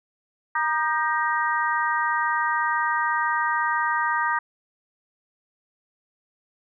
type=harmonic tone with a mistuned harmonic; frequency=314 Hz; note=D#4; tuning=16 cents sharp; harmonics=3 / 4 / 5 / 6; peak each=-25 / -26 / -27 / -28 dBFS; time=0.55-4.39 s; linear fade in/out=5 ms; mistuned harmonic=4; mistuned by=-56 cents; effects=none